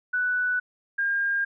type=tone pair in turn; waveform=sine; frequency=1486 / 1610.5 Hz; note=F#6 / G6; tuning=+7 / +46 cents; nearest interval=minor second; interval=139 cents; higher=second; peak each=-22 dBFS; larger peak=neither; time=0.13-0.6 / 0.98-1.45 s; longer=neither; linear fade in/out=10 ms; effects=none